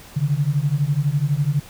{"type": "beating tone pair", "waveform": "sine", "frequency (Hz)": [138.59, 150.59], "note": ["C#3", "D3"], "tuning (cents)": [0, 44], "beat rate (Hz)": 12, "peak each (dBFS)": -20, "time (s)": [0.16, 1.6], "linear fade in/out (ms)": 10, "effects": ["pink hiss -43 dBFS RMS until 1.69 s"]}